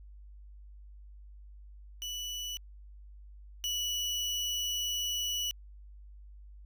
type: tone pair in turn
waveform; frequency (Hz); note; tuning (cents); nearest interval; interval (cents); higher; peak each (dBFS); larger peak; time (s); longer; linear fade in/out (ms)
30% pulse; 2960 / 2947; F#7 / F#7; 0 / -8; unison; 8; first; -33 / -28; second; 2.02-2.57 / 3.64-5.51; second; 0
effects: added 50 Hz sine -48 dBFS peak until 6.65 s